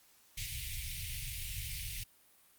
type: band-stop noise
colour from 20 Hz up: pink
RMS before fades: -40 dBFS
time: 0.37-2.04 s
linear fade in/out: 10 ms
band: 130 to 2100 Hz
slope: 48 dB/octave
effects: white hiss -65 dBFS RMS until 2.58 s + Opus 48 kbps